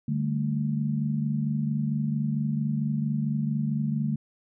sine chord, D suspended fourth, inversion none, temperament just, 146.83 / 195.78 / 220.2 Hz, D3 / G3 / A3, 0 / -2 / +2 cents, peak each -27 / -33 / -28 dBFS, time 0.08-4.16 s, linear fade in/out 5 ms, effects none

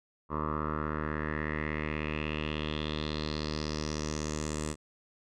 10% pulse tone with low-pass filter sweep, 76.4 Hz, D#2, 31 cents flat, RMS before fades -34 dBFS, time 0.29-4.76 s, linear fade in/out 50 ms, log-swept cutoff 1100 to 8200 Hz, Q 4.6, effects none

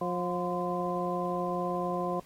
harmonic tone with a mistuned harmonic, 178 Hz, F3, 33 cents sharp, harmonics 1 / 2 / 3 / 4 / 6, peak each -35 / -35 / -35 / -35 / -35 dBFS, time 0.01-2.2 s, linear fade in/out 5 ms, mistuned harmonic 6, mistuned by -63 cents, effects pink hiss -59 dBFS RMS until 2.25 s + AAC 48 kbps

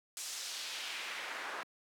pink noise with band-pass filter sweep, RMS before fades -42 dBFS, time 0.17-1.63 s, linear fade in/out 0 ms, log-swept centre 7300 to 1200 Hz, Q 1.2, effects high-pass 300 Hz 12 dB/octave

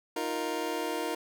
25% pulse chord, Eb suspended second, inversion none, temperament just, 311.1 / 350 / 466.7 Hz, Eb4 / F4 / Bb4, 0 / +4 / +2 cents, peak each -32 / -32 / -31 dBFS, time 0.16-1.15 s, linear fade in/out 5 ms, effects none

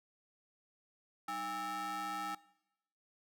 square ring-modulated tone, 250.5 Hz, B3, 25 cents sharp, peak -35 dBFS, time 1.28-2.35 s, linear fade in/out 5 ms, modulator 1060 Hz, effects noise-tail reverb RT60 0.9 s tail -21 dB re dry

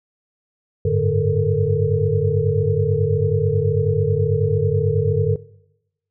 sine tone cluster, 96.1 / 105.3 / 147.4 / 435.2 / 468 Hz, G2 / G#2 / D3 / A4 / A#4, -34 / +24 / +7 / -19 / +7 cents, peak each -22 dBFS, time 0.85-5.36 s, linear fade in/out 5 ms, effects noise-tail reverb RT60 0.9 s tail -21 dB re dry

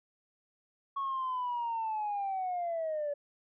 sine linear sweep, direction down, 1108.7 to 570 Hz, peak -30 dBFS, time 0.96-3.14 s, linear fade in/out 10 ms, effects tanh soft clip ceiling -28 dBFS

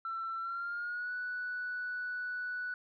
sine tone with pitch glide, 1342 to 1480.5 Hz, E6 to F#6, +31 to +1 cents, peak -34 dBFS, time 0.05-2.74 s, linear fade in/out 2 ms, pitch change +170 cents, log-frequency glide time 0.37-1.13 s, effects tanh soft clip ceiling -31 dBFS

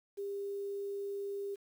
sine tone with quantisation, 400.2 Hz, G4, 36 cents sharp, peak -36 dBFS, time 0.17-1.56 s, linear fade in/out 20 ms, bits 10, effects none

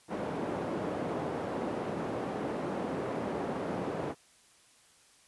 white band-pass noise, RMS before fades -35 dBFS, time 0.08-4.15 s, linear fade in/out 50 ms, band 150 to 560 Hz, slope 12 dB/octave, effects white hiss -62 dBFS RMS until 5.27 s + resampled to 24000 Hz

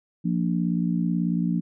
harmonic tone, 58.27 Hz, A#1, in tune, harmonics 3 / 4 / 5, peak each -23 / -27 / -30 dBFS, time 0.24-1.61 s, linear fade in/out 20 ms, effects none

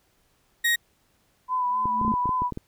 35% pulse tone, 1881 Hz, A#6, 15 cents sharp, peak -18 dBFS, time 0.64-0.76 s, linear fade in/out 10 ms
sine tone with vibrato, 1000 Hz, B5, 21 cents sharp, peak -22 dBFS, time 1.48-2.51 s, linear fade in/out 50 ms, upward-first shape sine, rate 3.8 Hz, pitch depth 28 cents each way
sine tone with exponential growth, 220 Hz, A3, in tune, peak -21 dBFS, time 1.66-2.12 s, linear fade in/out 2 ms, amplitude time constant 100 ms
clicks, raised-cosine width 3 ms, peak -19 dBFS, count 10, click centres 1.856 / 2.014 / 2.049 / 2.08 / 2.139 / 2.257 / 2.292 / 2.42 / 2.523 / 2.574 s
effects pink hiss -66 dBFS RMS until 2.67 s

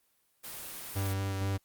white noise, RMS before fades -42 dBFS, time 0.43-1.14 s, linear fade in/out 20 ms
45% pulse tone with vibrato, 97.3 Hz, G2, 12 cents flat, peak -29 dBFS, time 0.95-1.58 s, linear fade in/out 20 ms, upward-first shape square, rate 4.2 Hz, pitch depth 10 cents each way
effects white hiss -72 dBFS RMS until 1.64 s + Opus 32 kbps

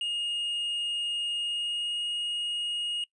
triangle tone with pitch glide, 2852 to 2870 Hz, F7 to F7, +36 to +47 cents, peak -27 dBFS, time 0.01-3.04 s, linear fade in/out 2 ms, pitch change +11 cents, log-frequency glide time 1.38-2.03 s, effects noise-tail reverb RT60 0.1 s tail -22 dB re dry + resampled to 24000 Hz

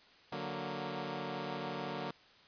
10% pulse chord, D augmented, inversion none, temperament equal, 146.83 / 185 / 233.1 Hz, D3 / F#3 / A#3, 0 / 0 / 0 cents, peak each -34 dBFS, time 0.32-2.11 s, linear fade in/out 5 ms, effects white hiss -61 dBFS RMS until 2.47 s + resampled to 11025 Hz

